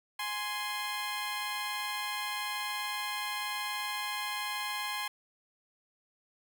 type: tone pair together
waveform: 15% pulse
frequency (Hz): 833 / 1046.5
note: G#5 / C6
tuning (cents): +5 / 0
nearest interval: major third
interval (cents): 395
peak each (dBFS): -31 / -29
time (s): 0.19-5.08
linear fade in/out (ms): 5
effects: none